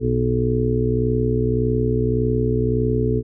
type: harmonic tone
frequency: 61.74 Hz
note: B1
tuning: in tune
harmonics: 1 / 2 / 4 / 5 / 6 / 7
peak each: -25 / -21 / -24 / -31 / -27 / -22 dBFS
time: 0-3.23 s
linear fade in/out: 50 ms
effects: none